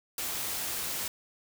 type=noise; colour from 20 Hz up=white; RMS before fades=-34 dBFS; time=0.18-1.08 s; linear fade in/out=2 ms; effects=none